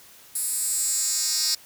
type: tone with high-pass filter sweep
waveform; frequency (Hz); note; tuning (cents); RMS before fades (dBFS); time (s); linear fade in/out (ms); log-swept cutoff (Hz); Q
10% pulse; 311.1; D#4; 0; -25; 0.35-1.55; 5; 10000 to 5300; 3.3
effects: white hiss -50 dBFS RMS until 1.65 s